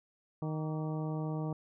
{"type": "harmonic tone with a mistuned harmonic", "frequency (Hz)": 155.56, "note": "D#3", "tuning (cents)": 0, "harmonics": [1, 2, 3, 4, 5, 6, 7], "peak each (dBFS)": [-34, -40, -44, -46, -48, -50, -51], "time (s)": [0.42, 1.53], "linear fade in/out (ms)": 2, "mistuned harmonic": 7, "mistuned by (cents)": 87, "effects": []}